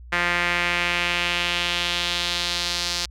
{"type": "tone with band-pass filter sweep", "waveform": "sawtooth", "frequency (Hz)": 174.61, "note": "F3", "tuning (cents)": 0, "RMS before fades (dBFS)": -24, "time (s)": [0.12, 3.06], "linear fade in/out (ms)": 10, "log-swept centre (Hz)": [1900, 4800], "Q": 2.2, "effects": ["added 60 Hz sine -39 dBFS peak until 3.1 s"]}